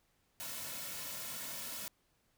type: noise with comb filter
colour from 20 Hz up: white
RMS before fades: -43 dBFS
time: 0.4-1.88 s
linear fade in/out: 0 ms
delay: 2.5 ms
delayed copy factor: -0.6
effects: pink hiss -75 dBFS RMS until 2.37 s